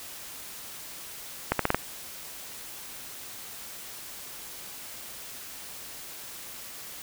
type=accelerating click train; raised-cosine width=0.5 ms; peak=-7 dBFS; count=5; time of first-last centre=1.52-1.746 s; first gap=73 ms; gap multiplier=0.83; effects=white hiss -42 dBFS RMS until 7.02 s